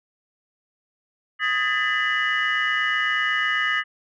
sine tone cluster, 1248 / 1651 / 1779 / 2005 / 2921 Hz, D#6 / G#6 / A6 / B6 / F#7, +5 / -11 / +19 / +26 / -23 cents, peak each -26 / -28 / -24 / -24 / -29 dBFS, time 1.39-3.84 s, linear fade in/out 50 ms, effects tanh soft clip ceiling -12 dBFS

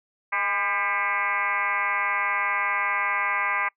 sine tone with frequency modulation, 1595 Hz, G6, 30 cents sharp, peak -22 dBFS, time 0.32-3.69 s, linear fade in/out 10 ms, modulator 195 Hz, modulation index 3.7, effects noise-tail reverb RT60 0.1 s tail -25 dB re dry

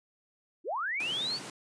sine linear sweep, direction up, 277.2 to 4699 Hz, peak -30 dBFS, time 0.64-1.4 s, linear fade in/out 50 ms
pink high-pass noise, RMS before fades -43 dBFS, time 1-1.5 s, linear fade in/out 2 ms, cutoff 120 Hz, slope 96 dB/octave
effects resampled to 22050 Hz

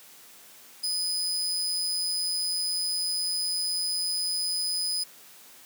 35% pulse tone, 4994 Hz, D#8, 6 cents sharp, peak -25 dBFS, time 0.83-5.04 s, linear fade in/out 10 ms, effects white hiss -51 dBFS RMS until 5.65 s + high-pass 150 Hz 12 dB/octave

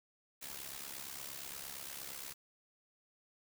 white noise with amplitude modulation, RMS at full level -43 dBFS, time 0.41-2.34 s, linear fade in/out 20 ms, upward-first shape sine, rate 68.6 Hz, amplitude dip 70%, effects none

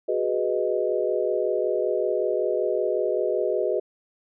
sine chord, G# minor seventh, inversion third, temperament equal, 370 / 415.3 / 493.9 / 622.3 Hz, F#4 / G#4 / B4 / D#5, 0 / 0 / 0 / 0 cents, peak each -27 dBFS, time 0.08-3.8 s, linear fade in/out 10 ms, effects none

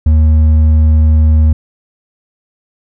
sine tone with hard clipping, 77.78 Hz, D#2, in tune, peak -6 dBFS, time 0.06-1.53 s, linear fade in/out 5 ms, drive 4 dB, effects none

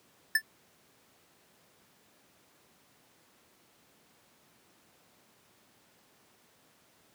square tone with exponential decay, 1760 Hz, A6, in tune, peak -19 dBFS, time 0.35-0.42 s, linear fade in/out 5 ms, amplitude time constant 15 ms, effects pink hiss -64 dBFS RMS until 7.14 s + high-pass 150 Hz 12 dB/octave

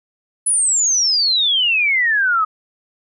sine exponential sweep, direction down, 10170 to 1244.5 Hz, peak -13 dBFS, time 0.46-2.45 s, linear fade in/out 10 ms, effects none

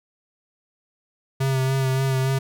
square tone with vibrato, 133 Hz, C3, 29 cents sharp, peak -20 dBFS, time 1.4-2.39 s, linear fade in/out 10 ms, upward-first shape sine, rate 3.5 Hz, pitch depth 25 cents each way, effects none

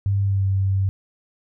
sine tone with pitch glide, 99.2 to 96.71 Hz, G2 to G2, +21 to -23 cents, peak -17 dBFS, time 0.06-0.89 s, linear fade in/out 0 ms, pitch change -44 cents, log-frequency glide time 0.23-0.46 s, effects none

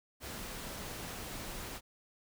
pink noise, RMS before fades -43 dBFS, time 0.2-1.81 s, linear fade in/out 50 ms, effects none

